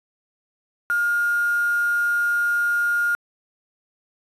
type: tone with quantisation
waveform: sine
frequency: 1418 Hz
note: F6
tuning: 26 cents sharp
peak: -18 dBFS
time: 0.9-3.15 s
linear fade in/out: 0 ms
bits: 6
effects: resampled to 32000 Hz